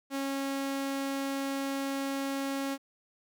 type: tone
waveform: sawtooth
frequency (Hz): 274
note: C#4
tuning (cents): -20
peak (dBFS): -27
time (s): 0.1-2.78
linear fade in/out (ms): 50
effects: none